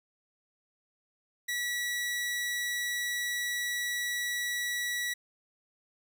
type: tone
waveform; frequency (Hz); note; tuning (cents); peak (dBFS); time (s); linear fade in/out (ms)
sawtooth; 1940; B6; -31; -27; 1.48-5.14; 10
effects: none